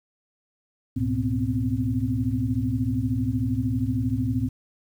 sine tone cluster, 67 / 107 / 123.7 / 248.1 / 261 Hz, C2 / A2 / B2 / B3 / C4, +42 / -48 / +3 / +8 / -4 cents, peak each -33 / -26 / -30 / -30 / -27 dBFS, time 0.96-4.49 s, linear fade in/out 10 ms, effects 9-bit

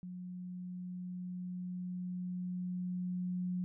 sine tone with level ramp, 180.6 Hz, F#3, 42 cents flat, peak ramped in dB -42 to -33 dBFS, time 0.03-3.64 s, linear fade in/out 0 ms, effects none

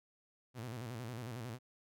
sawtooth tone with vibrato, 118.6 Hz, A#2, 30 cents sharp, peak -38 dBFS, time 0.54-1.59 s, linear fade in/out 50 ms, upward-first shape square, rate 11 Hz, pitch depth 110 cents each way, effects none

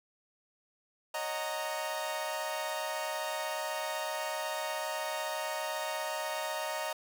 sawtooth chord, D# minor seventh, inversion third, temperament equal with one note detuned, 554.4 / 622.3 / 740 / 925.4 Hz, C#5 / D#5 / F#5 / A#5, 0 / 0 / 0 / -13 cents, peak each -39 / -33 / -39 / -34 dBFS, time 1.14-6.93 s, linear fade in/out 5 ms, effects none

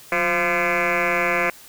sine tone with frequency modulation, 1368 Hz, F6, 36 cents flat, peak -16 dBFS, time 0.12-1.5 s, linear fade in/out 2 ms, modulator 169 Hz, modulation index 6.2, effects tanh soft clip ceiling -15 dBFS + white hiss -45 dBFS RMS until 1.68 s

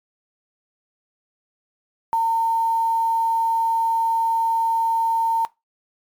sine tone with quantisation, 910 Hz, A#5, 42 cents flat, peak -16 dBFS, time 2.13-5.45 s, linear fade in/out 0 ms, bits 7, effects noise-tail reverb RT60 0.2 s tail -20 dB re dry + MP3 96 kbps

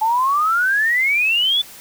sine exponential sweep, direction up, 858 to 3520 Hz, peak -14 dBFS, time 0.01-1.62 s, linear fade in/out 10 ms, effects white hiss -40 dBFS RMS until 1.8 s

